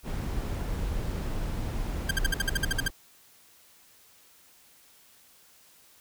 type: noise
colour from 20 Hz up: brown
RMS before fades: -31 dBFS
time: 0.03-2.91 s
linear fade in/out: 50 ms
type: tone bursts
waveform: sawtooth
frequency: 1588 Hz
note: G6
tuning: 22 cents sharp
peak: -20 dBFS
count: 11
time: 2.09-2.881 s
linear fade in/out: 5 ms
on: 21 ms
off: 56 ms
effects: white hiss -58 dBFS RMS until 6 s